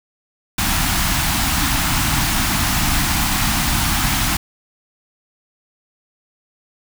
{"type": "band-stop noise", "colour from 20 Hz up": "pink", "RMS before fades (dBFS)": -18, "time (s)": [0.58, 4.37], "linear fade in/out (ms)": 5, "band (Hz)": [310, 710], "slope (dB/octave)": 48, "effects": []}